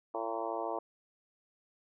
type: harmonic tone with a mistuned harmonic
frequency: 113.2 Hz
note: A2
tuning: 50 cents sharp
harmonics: 3 / 4 / 5 / 6 / 7 / 8 / 9 / 10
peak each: -42 / -41 / -41 / -39 / -43 / -41 / -44 / -47 dBFS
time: 0.14-0.79 s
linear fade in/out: 5 ms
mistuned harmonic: 8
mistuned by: +30 cents
effects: none